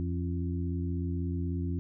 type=harmonic tone with a mistuned harmonic; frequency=86.3 Hz; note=F2; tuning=20 cents flat; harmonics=1 / 2 / 3 / 4; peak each=-31 / -36 / -37 / -42 dBFS; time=0-1.79 s; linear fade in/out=0 ms; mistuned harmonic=3; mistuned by=+65 cents; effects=none